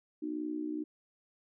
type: tone with amplitude modulation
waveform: sine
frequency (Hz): 305.1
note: D#4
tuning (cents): -34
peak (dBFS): -30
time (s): 0.22-0.84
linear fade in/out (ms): 10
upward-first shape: sine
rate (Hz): 61.9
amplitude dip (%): 80
effects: none

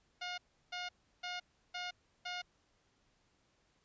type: tone bursts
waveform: 10% pulse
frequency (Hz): 716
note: F5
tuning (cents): +43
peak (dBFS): -31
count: 5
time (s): 0.21-2.42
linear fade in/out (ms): 10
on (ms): 170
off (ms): 340
effects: pink hiss -74 dBFS RMS until 3.84 s + resampled to 16000 Hz

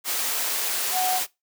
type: tone in noise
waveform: sine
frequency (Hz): 740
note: F#5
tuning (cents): 0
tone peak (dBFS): -22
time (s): 0.92-1.21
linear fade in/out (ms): 50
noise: white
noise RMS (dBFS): -26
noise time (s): 0.04-1.27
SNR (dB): +1
effects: noise-tail reverb RT60 0.2 s tail -21 dB re dry + high-pass 400 Hz 12 dB/octave

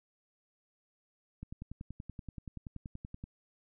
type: click train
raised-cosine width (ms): 5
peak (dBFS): -30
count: 20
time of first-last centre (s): 1.43-3.24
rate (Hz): 10.5
effects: none

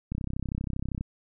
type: click train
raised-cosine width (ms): 5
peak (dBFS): -19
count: 30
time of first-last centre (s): 0.12-1.01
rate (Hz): 32.6
effects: none

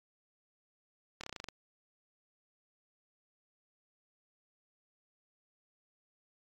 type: slowing click train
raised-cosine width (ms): 0.2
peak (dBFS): -24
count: 9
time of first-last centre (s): 1.21-1.487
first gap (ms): 26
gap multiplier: 1.08
effects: AAC 64 kbps

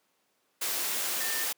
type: tone in noise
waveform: sine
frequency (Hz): 1800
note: A6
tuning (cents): +39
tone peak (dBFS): -36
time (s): 1.2-1.45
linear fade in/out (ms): 10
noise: white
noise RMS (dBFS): -31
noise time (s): 0.61-1.53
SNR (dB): -8
effects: pink hiss -72 dBFS RMS until 1.57 s + high-pass 300 Hz 12 dB/octave

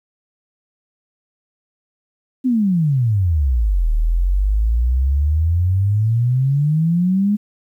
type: exponential two-way sweep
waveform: sine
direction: down then up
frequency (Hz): 265.7 to 37.84 to 211.3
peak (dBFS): -13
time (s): 2.44-7.37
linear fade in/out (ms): 20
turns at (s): 3.91
effects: 9-bit

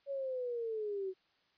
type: linear sweep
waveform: sine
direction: down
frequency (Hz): 563 to 370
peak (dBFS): -35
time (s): 0.06-1.14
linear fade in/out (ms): 50
effects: white hiss -73 dBFS RMS until 1.57 s + resampled to 11025 Hz

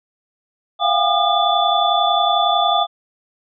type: tone cluster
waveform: sine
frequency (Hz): 686 / 717 / 802 / 1212 / 3474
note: F5 / F5 / G5 / D#6 / A7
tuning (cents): -31 / +45 / +39 / -46 / -23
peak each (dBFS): -20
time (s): 0.79-2.87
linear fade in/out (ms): 50
effects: none

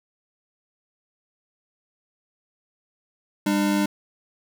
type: tone pair together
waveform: square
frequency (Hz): 200.6 / 300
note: G3 / D4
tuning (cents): +40 / +37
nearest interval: perfect fifth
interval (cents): 697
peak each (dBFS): -23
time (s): 3.46-3.86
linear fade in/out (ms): 5
effects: none

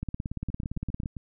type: two click trains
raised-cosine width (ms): 5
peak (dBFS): -24 / -19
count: 6 / 19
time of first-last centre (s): 0.5-1.168 / 0.03-1.059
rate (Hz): 7.49 / 17.5
effects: none

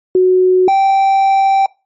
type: tone pair in turn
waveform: sine / triangle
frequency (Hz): 369.1 / 779.6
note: F#4 / G5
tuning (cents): -4 / -10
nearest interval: octave + minor second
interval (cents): 1294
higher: second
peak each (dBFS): -6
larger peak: neither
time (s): 0.15-0.68 / 0.68-1.66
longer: second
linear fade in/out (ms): 2
effects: noise-tail reverb RT60 0.3 s tail -24 dB re dry + MP3 32 kbps

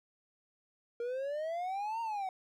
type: exponential two-way sweep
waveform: triangle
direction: up then down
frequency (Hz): 466.2 to 932.3 to 740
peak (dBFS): -32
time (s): 1-2.29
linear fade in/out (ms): 2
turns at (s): 2.01
effects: none

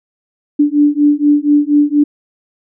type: beating tone pair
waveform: sine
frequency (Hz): 290.8 / 295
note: D4 / D4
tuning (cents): -17 / +8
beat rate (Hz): 4.2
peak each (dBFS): -11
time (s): 0.59-2.04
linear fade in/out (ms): 10
effects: none

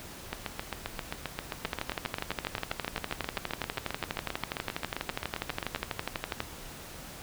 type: two click trains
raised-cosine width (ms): 0.3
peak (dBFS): -16 / -14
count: 42 / 59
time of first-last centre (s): 0.33-5.76 / 1.65-6.404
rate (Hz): 7.55 / 12.2
effects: pink hiss -45 dBFS RMS until 7.22 s

